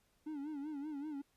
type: tone with vibrato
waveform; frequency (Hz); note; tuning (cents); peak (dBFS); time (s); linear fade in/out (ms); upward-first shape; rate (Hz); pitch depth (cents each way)
triangle; 293.7; D4; 0; -38; 0.26-1.22; 10; sine; 5.2; 110
effects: pink hiss -75 dBFS RMS until 1.36 s + resampled to 32000 Hz